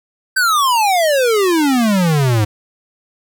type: exponential sweep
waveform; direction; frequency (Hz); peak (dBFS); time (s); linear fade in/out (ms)
square; down; 1575 to 102.1; -12; 0.36-2.45; 10
effects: none